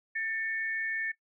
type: tone pair together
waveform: sine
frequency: 1787.1 / 2217 Hz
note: A6 / C#7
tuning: +26 / 0 cents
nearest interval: major third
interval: 374 cents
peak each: -31 / -37 dBFS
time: 0.15-1.12 s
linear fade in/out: 10 ms
effects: noise-tail reverb RT60 0.1 s tail -19 dB re dry